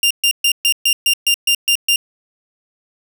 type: tone bursts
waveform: sawtooth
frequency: 2794 Hz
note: F7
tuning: in tune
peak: -8 dBFS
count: 10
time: 0.03-1.96 s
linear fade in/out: 2 ms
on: 76 ms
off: 130 ms
effects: none